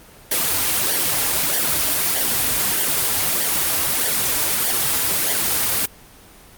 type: noise with flanger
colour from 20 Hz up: white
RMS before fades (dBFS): -19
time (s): 0.31-5.86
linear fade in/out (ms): 5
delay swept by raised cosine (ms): 0.76 to 5.56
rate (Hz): 1.6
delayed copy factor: -0.8
effects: pink hiss -45 dBFS RMS until 6.57 s + Opus 24 kbps